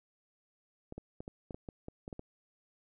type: clicks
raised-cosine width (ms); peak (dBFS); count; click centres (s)
2; -29; 11; 0.924 / 0.98 / 1.205 / 1.279 / 1.508 / 1.545 / 1.688 / 1.884 / 2.079 / 2.128 / 2.194
effects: none